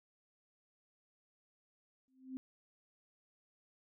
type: tone with exponential growth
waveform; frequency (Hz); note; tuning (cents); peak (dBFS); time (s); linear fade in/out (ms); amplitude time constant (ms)
sine; 260.8; C4; -5; -37; 2.08-2.37; 0; 61
effects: none